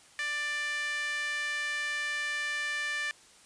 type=tone with high-pass filter; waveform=sawtooth; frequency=590 Hz; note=D5; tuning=8 cents sharp; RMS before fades=-33 dBFS; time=0.19-3.11 s; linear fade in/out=0 ms; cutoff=1900 Hz; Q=4.8; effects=white hiss -57 dBFS RMS until 3.45 s + resampled to 22050 Hz